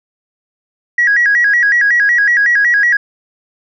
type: tone with vibrato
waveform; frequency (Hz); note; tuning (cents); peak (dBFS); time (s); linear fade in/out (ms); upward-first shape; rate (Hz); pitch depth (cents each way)
sine; 1781; A6; +21; -7; 0.98-2.97; 5; square; 5.4; 130
effects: tanh soft clip ceiling -3 dBFS